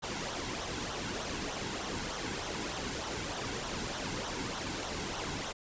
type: noise with flanger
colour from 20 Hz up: pink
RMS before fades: -37 dBFS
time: 0.02-5.53 s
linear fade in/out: 20 ms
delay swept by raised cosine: 0.41 to 1.71 ms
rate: 3.3 Hz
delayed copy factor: -0.55
effects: resampled to 16000 Hz